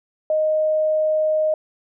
sine tone, 621 Hz, D#5, 3 cents flat, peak -16 dBFS, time 0.3-1.54 s, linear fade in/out 2 ms, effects none

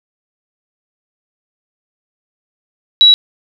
sine tone, 3900 Hz, B7, 23 cents flat, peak -3 dBFS, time 3.01-3.14 s, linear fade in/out 0 ms, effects none

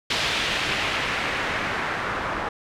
white noise with low-pass filter sweep, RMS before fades -26 dBFS, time 0.1-2.49 s, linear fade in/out 5 ms, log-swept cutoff 3500 to 1300 Hz, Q 1.3, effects none

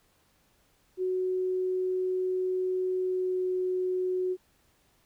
sine tone with pitch glide, 370 to 367.9 Hz, F#4 to F#4, 0 to -10 cents, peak -26 dBFS, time 0.97-4.37 s, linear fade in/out 50 ms, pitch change -10 cents, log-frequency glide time 2.97-3.52 s, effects pink hiss -67 dBFS RMS until 5.05 s

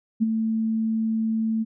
sine tone with ADSR envelope, 222.3 Hz, A3, 18 cents sharp, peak -15 dBFS, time 0.2-1.65 s, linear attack 26 ms, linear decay 22 ms, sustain -6 dB, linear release 30 ms, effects none

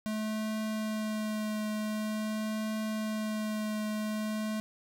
square tone with vibrato, 215.4 Hz, A3, 37 cents flat, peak -32 dBFS, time 0.06-4.6 s, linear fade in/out 0 ms, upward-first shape triangle, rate 0.46 Hz, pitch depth 15 cents each way, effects none

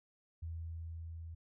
sine tone with level ramp, 82.4 Hz, E2, in tune, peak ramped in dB -39 to -44 dBFS, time 0.42-1.35 s, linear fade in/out 10 ms, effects none

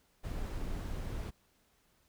brown noise, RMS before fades -38 dBFS, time 0.23-1.31 s, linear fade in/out 20 ms, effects pink hiss -71 dBFS RMS until 2.08 s

